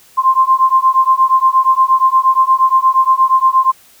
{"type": "beating tone pair", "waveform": "sine", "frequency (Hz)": [1046.5, 1055], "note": ["C6", "C6"], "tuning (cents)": [0, 14], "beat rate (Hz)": 8.5, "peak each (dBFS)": -11, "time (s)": [0.17, 3.72], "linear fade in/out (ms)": 20, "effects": ["white hiss -46 dBFS RMS until 4 s"]}